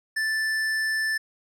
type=tone with hard clipping; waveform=sine; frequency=1760 Hz; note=A6; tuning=in tune; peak=-25 dBFS; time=0.16-1.18 s; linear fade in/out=10 ms; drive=11 dB; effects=none